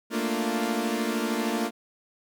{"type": "chord", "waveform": "sawtooth", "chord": "Bb major seventh", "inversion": "third", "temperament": "equal", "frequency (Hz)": [220, 233.1, 293.7, 349.2], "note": ["A3", "Bb3", "D4", "F4"], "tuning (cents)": [0, 0, 0, 0], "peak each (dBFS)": [-27, -25, -29, -29], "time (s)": [0.1, 1.71], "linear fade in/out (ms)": 50, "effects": []}